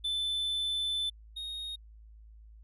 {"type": "tone pair in turn", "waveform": "triangle", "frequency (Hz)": [3520, 3729], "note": ["A7", "A#7"], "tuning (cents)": [0, 0], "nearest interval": "minor second", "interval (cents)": 100, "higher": "second", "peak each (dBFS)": [-28, -35], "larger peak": "first", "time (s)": [[0.04, 1.1], [1.36, 1.76]], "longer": "first", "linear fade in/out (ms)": 10, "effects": ["added 54 Hz sine -50 dBFS peak until 2.63 s", "resampled to 32000 Hz"]}